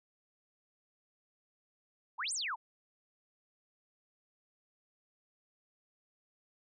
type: exponential two-way sweep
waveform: sine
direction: up then down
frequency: 810 to 9397 to 810 Hz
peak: -34 dBFS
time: 2.18-2.56 s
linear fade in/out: 20 ms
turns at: 2.33 s
effects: none